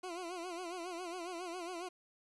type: tone with vibrato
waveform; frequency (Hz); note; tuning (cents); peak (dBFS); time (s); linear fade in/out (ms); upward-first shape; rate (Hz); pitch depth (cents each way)
20% pulse; 351.5; F4; +11; -36; 0.03-1.89; 10; sine; 7.3; 100
effects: resampled to 24000 Hz + 11-bit